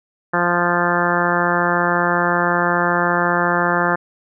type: harmonic tone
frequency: 174.61 Hz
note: F3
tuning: in tune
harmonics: 1 / 2 / 3 / 4 / 5 / 6 / 7 / 8 / 9 / 10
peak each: -24 / -24 / -24 / -24 / -24 / -24 / -24 / -24 / -24 / -24 dBFS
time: 0.33-3.96 s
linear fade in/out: 10 ms
effects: none